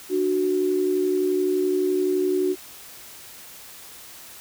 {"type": "tone pair together", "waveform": "sine", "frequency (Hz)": [298.3, 370], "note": ["D4", "F#4"], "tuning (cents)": [27, 0], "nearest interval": "major third", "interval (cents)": 373, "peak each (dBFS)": [-26, -20], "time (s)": [0.09, 2.56], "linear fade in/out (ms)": 50, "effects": ["white hiss -43 dBFS RMS until 4.4 s"]}